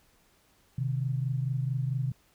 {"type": "tone pair together", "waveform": "sine", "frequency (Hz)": [128, 152.5], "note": ["C3", "D#3"], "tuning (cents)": [-38, -34], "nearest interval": "minor third", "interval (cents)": 304, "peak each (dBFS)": [-28, -33], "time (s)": [0.78, 2.12], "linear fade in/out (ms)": 5, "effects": ["pink hiss -65 dBFS RMS until 2.34 s"]}